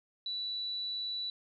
sine tone, 3951 Hz, B7, in tune, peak -34 dBFS, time 0.26-1.3 s, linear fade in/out 2 ms, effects none

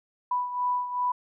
sine beating tone pair, 987.8 / 990.4 Hz, B5 / B5, 0 / +5 cents, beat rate 2.6 Hz, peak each -26 / -32 dBFS, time 0.31-1.12 s, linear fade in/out 5 ms, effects none

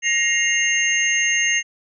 sine tone cluster, 1883 / 2125 / 2791 / 6390 Hz, A#6 / C7 / F7 / G8, +17 / +26 / -2 / +32 cents, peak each -22 dBFS, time 0.02-1.63 s, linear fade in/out 50 ms, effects none

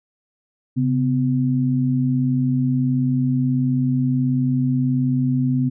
sine tone pair together, 134.67 / 253.2 Hz, C#3 / B3, -50 / +43 cents, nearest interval major seventh, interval 1093 cents, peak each -19 dBFS, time 0.76-5.7 s, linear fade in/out 20 ms, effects none

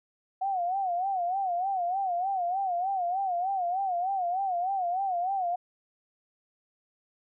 sine tone with vibrato, 740 Hz, F#5, in tune, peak -26 dBFS, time 0.41-5.56 s, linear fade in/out 10 ms, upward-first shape sine, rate 3.3 Hz, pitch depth 120 cents each way, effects none

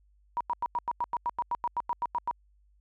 sine tone bursts, 959 Hz, A#5, 49 cents sharp, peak -26 dBFS, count 16, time 0.37-2.311 s, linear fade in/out 0 ms, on 36 ms, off 91 ms, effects added 50 Hz sine -61 dBFS peak until 2.8 s

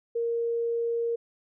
sine tone, 466.2 Hz, A#4, in tune, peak -25 dBFS, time 0.15-1.16 s, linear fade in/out 10 ms, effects none

